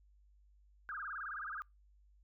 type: tone with vibrato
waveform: sine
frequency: 1402 Hz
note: F6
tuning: 6 cents sharp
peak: -40 dBFS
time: 0.89-1.62 s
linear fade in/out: 0 ms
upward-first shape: sine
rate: 19 Hz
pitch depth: 280 cents each way
effects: noise-tail reverb RT60 0.2 s tail -25 dB re dry + added 50 Hz sine -63 dBFS peak until 2.23 s